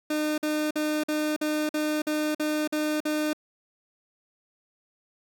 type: tone bursts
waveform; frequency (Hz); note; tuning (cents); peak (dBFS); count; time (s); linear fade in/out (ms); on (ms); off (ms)
30% pulse; 304.3; D#4; -38; -22; 10; 0.1-3.332; 5; 280; 48
effects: none